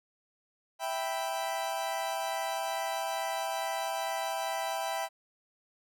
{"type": "chord", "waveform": "40% pulse", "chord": "E minor", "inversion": "none", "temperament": "equal", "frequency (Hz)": [659.3, 784, 987.8], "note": ["E5", "G5", "B5"], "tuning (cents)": [0, 0, 0], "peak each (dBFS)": [-35, -34, -37], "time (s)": [0.79, 5.09], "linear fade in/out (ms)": 50, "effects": []}